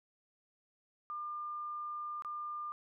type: tone with dropouts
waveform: sine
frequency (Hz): 1200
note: D6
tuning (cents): +37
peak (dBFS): -38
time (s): 1.1-2.72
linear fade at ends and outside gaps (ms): 0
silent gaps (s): 2.222-2.248
effects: none